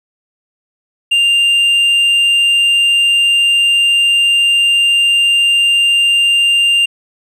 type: tone with tanh clipping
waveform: sine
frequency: 2794 Hz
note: F7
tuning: in tune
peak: -9 dBFS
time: 1.11-6.86 s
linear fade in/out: 10 ms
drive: 4 dB
effects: none